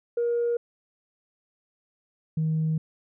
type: tone pair in turn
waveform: sine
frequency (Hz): 473.6 / 158.05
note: A#4 / D#3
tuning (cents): +27 / +27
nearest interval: octave + perfect fifth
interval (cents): 1900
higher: first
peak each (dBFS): -21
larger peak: neither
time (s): 0.17-0.57 / 2.37-2.78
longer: second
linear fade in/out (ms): 5
effects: tanh soft clip ceiling -19 dBFS